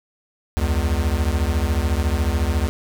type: beating tone pair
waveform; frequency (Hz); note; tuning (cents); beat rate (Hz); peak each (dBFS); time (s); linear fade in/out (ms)
square; 69.3 / 83.3; C#2 / E2; 0 / +19; 14; -21 / -22; 0.57-2.69; 0
effects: none